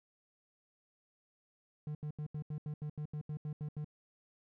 triangle tone bursts, 150.3 Hz, D3, 40 cents sharp, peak -35 dBFS, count 13, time 1.87-3.845 s, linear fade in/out 2 ms, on 79 ms, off 79 ms, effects none

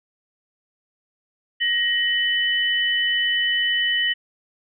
sine tone pair together, 1888 / 2997 Hz, A#6 / F#7, +22 / +22 cents, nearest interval minor sixth, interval 800 cents, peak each -21 dBFS, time 1.6-4.14 s, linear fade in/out 20 ms, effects none

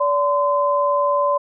sine tone pair together, 576 / 1026.3 Hz, D5 / C6, -34 / -34 cents, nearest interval minor seventh, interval 1000 cents, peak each -18 / -18 dBFS, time 0-1.38 s, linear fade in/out 10 ms, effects none

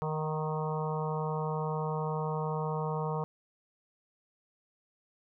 harmonic tone with a mistuned harmonic, 155.56 Hz, D#3, in tune, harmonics 1 / 3 / 4 / 5 / 6 / 7 / 8, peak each -33 / -36 / -43 / -41 / -39 / -41 / -46 dBFS, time 0.02-3.24 s, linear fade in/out 0 ms, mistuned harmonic 5, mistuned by -23 cents, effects none

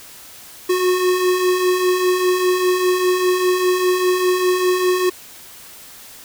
square beating tone pair, 360.8 / 365.8 Hz, F#4 / F#4, -44 / -20 cents, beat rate 5 Hz, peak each -24 / -16 dBFS, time 0.69-5.1 s, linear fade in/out 10 ms, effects white hiss -40 dBFS RMS until 6.24 s

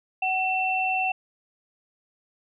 sine tone pair together, 752 / 2690 Hz, F#5 / E7, +28 / +34 cents, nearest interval octave + minor seventh, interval 2206 cents, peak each -25 dBFS, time 0.22-1.12 s, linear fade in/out 5 ms, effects none

